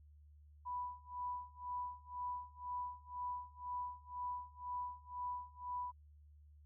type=tone with tremolo; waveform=sine; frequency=987.8 Hz; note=B5; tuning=in tune; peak=-38 dBFS; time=0.65-5.92 s; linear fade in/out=20 ms; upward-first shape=sine; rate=2 Hz; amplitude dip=95%; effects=added 74 Hz sine -59 dBFS peak until 6.65 s